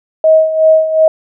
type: tone with tremolo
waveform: sine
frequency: 634 Hz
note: D#5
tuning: 32 cents sharp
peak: -3 dBFS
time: 0.24-1.08 s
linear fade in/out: 2 ms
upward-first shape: sine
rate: 2.7 Hz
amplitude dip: 70%
effects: none